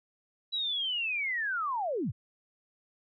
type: linear sweep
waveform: sine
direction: down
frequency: 3951 to 72 Hz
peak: -29 dBFS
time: 0.52-2.12 s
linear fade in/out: 20 ms
effects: none